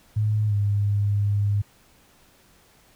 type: tone with pitch glide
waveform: sine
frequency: 106.7 to 102 Hz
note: G#2 to G#2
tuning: +47 to -31 cents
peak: -19 dBFS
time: 0.16-1.62 s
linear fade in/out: 10 ms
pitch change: -78 cents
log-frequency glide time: 0.47-0.54 s
effects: pink hiss -57 dBFS RMS until 2.95 s